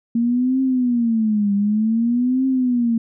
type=tone with vibrato; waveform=sine; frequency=230.4 Hz; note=A#3; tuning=20 cents flat; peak=-15 dBFS; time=0.15-2.98 s; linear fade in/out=5 ms; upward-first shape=triangle; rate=0.54 Hz; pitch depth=250 cents each way; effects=none